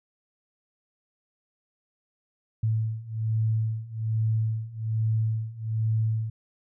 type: beating tone pair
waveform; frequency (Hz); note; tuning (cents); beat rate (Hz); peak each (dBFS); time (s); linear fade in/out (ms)
sine; 110 / 111.2; A2 / A2; 0 / +19; 1.2; -28 / -26; 2.63-6.3; 5
effects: none